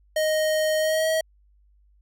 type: tone with pitch glide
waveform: square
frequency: 622.3 to 638.7 Hz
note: D#5 to D#5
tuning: 0 to +45 cents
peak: -21 dBFS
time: 0.16-1.21 s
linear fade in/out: 5 ms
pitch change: +45 cents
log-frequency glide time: 0.78-1.08 s
effects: added 50 Hz sine -56 dBFS peak until 2.01 s